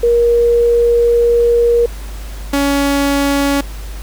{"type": "tone pair in turn", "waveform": ["sine", "sawtooth"], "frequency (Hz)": [472.4, 280.9], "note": ["A#4", "C#4"], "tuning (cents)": [23, 23], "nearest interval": "major sixth", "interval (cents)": 900, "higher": "first", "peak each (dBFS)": -8, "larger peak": "neither", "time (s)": [[0.03, 1.86], [2.53, 3.61]], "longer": "first", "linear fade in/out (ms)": 5, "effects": ["added 50 Hz sine -24 dBFS peak until 4.02 s", "pink hiss -36 dBFS RMS until 4.02 s"]}